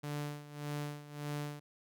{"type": "tone with tremolo", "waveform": "sawtooth", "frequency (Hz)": 146.83, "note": "D3", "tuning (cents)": 0, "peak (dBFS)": -32, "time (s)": [0.03, 1.6], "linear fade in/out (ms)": 10, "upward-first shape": "sine", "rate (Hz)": 1.7, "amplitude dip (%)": 80, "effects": []}